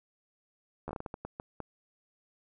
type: slowing click train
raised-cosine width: 1 ms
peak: -24 dBFS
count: 11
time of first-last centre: 0.88-1.603 s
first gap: 12 ms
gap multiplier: 1.37
effects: none